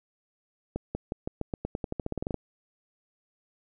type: accelerating click train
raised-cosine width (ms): 2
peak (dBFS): -17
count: 18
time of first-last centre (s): 0.76-2.343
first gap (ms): 190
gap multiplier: 0.9
effects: none